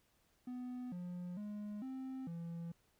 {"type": "tone with pitch steps", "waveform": "triangle", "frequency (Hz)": [249.2, 177.7, 208.2, 262.3, 168.5], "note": ["B3", "F3", "G#3", "C4", "E3"], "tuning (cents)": [16, 30, 5, 4, 38], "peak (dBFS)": -40, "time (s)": [0.47, 2.72], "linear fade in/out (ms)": 5, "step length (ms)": 450, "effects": ["pink hiss -75 dBFS RMS until 2.99 s"]}